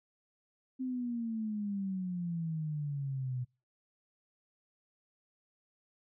sine exponential sweep, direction down, 261.6 to 123.47 Hz, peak -33 dBFS, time 0.79-3.45 s, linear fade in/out 20 ms, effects noise-tail reverb RT60 0.3 s tail -26 dB re dry

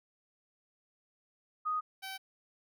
sine / 10% pulse tone pair in turn, 1244.5 / 768.8 Hz, D#6 / G5, 0 / -34 cents, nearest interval minor sixth, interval 834 cents, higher first, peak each -30 / -32 dBFS, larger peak first, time 1.65-1.81 / 2.02-2.18 s, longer neither, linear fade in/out 20 ms, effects none

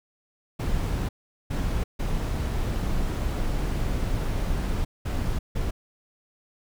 brown noise bursts at uneven times, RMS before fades -26 dBFS, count 5, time 0.59-1.09 / 1.5-1.84 / 1.99-4.85 / 5.05-5.39 / 5.55-5.71 s, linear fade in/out 10 ms, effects none

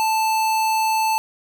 square tone, 880 Hz, A5, in tune, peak -18 dBFS, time 0-1.18 s, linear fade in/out 0 ms, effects none

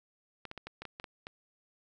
clicks, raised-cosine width 0.3 ms, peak -26 dBFS, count 9, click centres 0.453 / 0.514 / 0.577 / 0.67 / 0.82 / 0.853 / 0.999 / 1.042 / 1.269 s, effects none

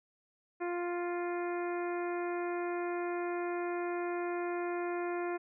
harmonic tone, 350 Hz, F4, 4 cents sharp, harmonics 1 / 2 / 3 / 4 / 5 / 6 / 7, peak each -34 / -40 / -44 / -46 / -48 / -50 / -51 dBFS, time 0.6-5.38 s, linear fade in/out 20 ms, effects none

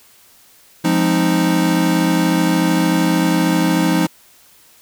square chord, F minor seventh, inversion none, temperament equal, 174.61 / 207.7 / 261.6 / 311.1 Hz, F3 / Ab3 / C4 / Eb4, 0 / 0 / 0 / 0 cents, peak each -18 / -23 / -22 / -18 dBFS, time 0.84-4.07 s, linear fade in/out 10 ms, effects white hiss -49 dBFS RMS until 4.81 s

